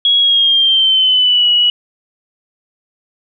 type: tone with pitch glide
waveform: sine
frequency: 3322 to 2926 Hz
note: G#7 to F#7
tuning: 0 to -20 cents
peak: -8 dBFS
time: 0.05-1.7 s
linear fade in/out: 2 ms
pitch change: -220 cents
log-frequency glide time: 0.19-1.47 s
effects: none